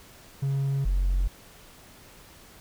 triangle tone pair in turn, 137.5 / 45.67 Hz, C#3 / F#1, -14 / -22 cents, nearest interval octave + perfect fifth, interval 1908 cents, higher first, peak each -21 / -18 dBFS, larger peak second, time 0.42-0.85 / 0.85-1.28 s, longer neither, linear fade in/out 10 ms, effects tanh soft clip ceiling -17 dBFS + pink hiss -51 dBFS RMS until 2.6 s

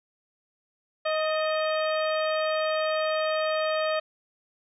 harmonic tone with a mistuned harmonic, 626 Hz, D#5, 10 cents sharp, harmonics 1 / 2 / 3 / 4 / 5 / 6 / 7, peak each -25 / -31 / -35 / -37 / -39 / -41 / -42 dBFS, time 1.05-4 s, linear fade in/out 10 ms, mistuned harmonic 3, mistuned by -43 cents, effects none

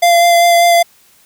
square tone with vibrato, 689 Hz, F5, 24 cents flat, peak -7 dBFS, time 0.02-0.83 s, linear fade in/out 10 ms, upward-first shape sine, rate 5.1 Hz, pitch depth 14 cents each way, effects white hiss -49 dBFS RMS until 1.25 s

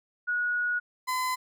sine / 35% pulse tone pair in turn, 1456 / 1017.1 Hz, F#6 / C6, -28 / -49 cents, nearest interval tritone, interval 621 cents, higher first, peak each -25 dBFS, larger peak neither, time 0.27-0.8 / 1.07-1.36 s, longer first, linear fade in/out 20 ms, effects none

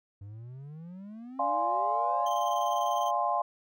triangle exponential sweep, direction up, 97 to 583 Hz, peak -39 dBFS, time 0.21-2.28 s, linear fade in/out 5 ms
sine chord, D half-diminished seventh, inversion none, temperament equal, 587.3 / 698.5 / 830.6 / 1046.5 Hz, D5 / F5 / Ab5 / C6, 0 / 0 / 0 / 0 cents, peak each -35 / -30 / -31 / -30 dBFS, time 1.39-3.42 s, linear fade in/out 5 ms
30% pulse tone with tremolo, 3144 Hz, G7, 4 cents sharp, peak -37 dBFS, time 2.26-3.11 s, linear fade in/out 5 ms, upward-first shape square, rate 20 Hz, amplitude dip 55%
effects none

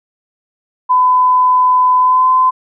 sine tone with pitch glide, 1007 to 1024 Hz, B5 to C6, +33 to -38 cents, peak -7 dBFS, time 0.89-2.51 s, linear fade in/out 20 ms, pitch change +29 cents, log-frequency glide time 1.98-2.29 s, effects none

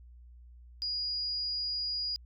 sine tone, 4883 Hz, D#8, 33 cents flat, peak -31 dBFS, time 0.82-2.16 s, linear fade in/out 0 ms, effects added 60 Hz sine -50 dBFS peak until 2.25 s

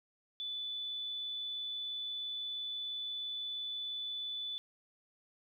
sine tone, 3483 Hz, A7, 18 cents flat, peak -37 dBFS, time 0.4-4.58 s, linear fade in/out 0 ms, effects 12-bit

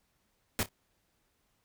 pink noise with echo, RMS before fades -30 dBFS, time 0.59-0.63 s, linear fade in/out 0 ms, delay 29 ms, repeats 2, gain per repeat -15 dB, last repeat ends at 0.688 s, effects pink hiss -75 dBFS RMS until 1.64 s

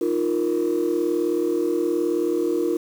sine chord, Eb suspended second, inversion none, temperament just, 311.1 / 350 / 466.7 Hz, Eb4 / F4 / Bb4, 0 / +4 / +2 cents, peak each -24 / -21 / -24 dBFS, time 0.01-2.77 s, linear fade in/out 5 ms, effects tanh soft clip ceiling -14 dBFS + 7-bit

